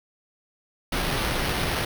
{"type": "noise with sample-and-hold", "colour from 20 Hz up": "pink", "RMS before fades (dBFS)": -26, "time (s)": [0.92, 1.85], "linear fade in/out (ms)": 5, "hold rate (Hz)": 7350, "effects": []}